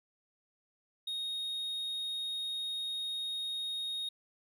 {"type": "tone", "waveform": "triangle", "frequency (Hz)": 3729, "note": "A#7", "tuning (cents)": 0, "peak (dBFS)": -33, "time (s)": [1.07, 4.09], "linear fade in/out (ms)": 5, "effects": []}